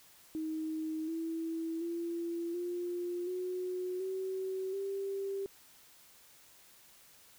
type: tone with pitch steps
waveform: sine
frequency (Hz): 315.5 / 327.2 / 339.3 / 351.9 / 364.9 / 378.5 / 392.5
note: D#4 / E4 / F4 / F4 / F#4 / F#4 / G4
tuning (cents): +24 / -13 / -50 / +13 / -24 / +39 / +2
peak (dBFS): -34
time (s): 0.35-5.46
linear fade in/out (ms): 0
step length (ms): 730
effects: white hiss -60 dBFS RMS until 7.38 s